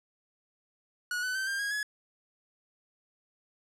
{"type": "tone with pitch steps", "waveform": "45% pulse", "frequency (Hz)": [1459, 1502.6, 1547.5, 1593.8, 1641.5, 1690.5], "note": ["F#6", "F#6", "G6", "G6", "G#6", "G#6"], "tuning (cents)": [-25, 26, -23, 28, -21, 30], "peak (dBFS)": -30, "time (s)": [1.11, 1.83], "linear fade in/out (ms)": 2, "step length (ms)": 120, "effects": ["low-pass 11000 Hz 12 dB/octave"]}